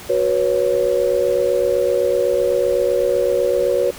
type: chord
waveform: sine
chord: F# suspended fourth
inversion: none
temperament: equal with one note detuned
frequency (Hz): 370 / 486.5 / 554.4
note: F#4 / B4 / C#5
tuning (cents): 0 / -26 / 0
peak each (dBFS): -21 / -18 / -18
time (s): 0.09-3.91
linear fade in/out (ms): 10
effects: pink hiss -36 dBFS RMS until 3.98 s